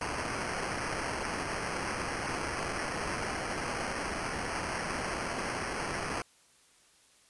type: noise with sample-and-hold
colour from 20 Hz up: blue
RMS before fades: -35 dBFS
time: 0.01-6.22 s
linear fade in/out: 2 ms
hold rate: 3675 Hz
effects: white hiss -63 dBFS RMS until 7.29 s + resampled to 24000 Hz